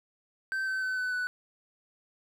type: tone with pitch steps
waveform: triangle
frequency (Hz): 1551 / 1535 / 1519.1 / 1503.4 / 1487.8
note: G6 / G6 / F#6 / F#6 / F#6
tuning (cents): -19 / -37 / +45 / +27 / +9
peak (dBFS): -27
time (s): 0.52-1.27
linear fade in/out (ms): 0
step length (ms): 150
effects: none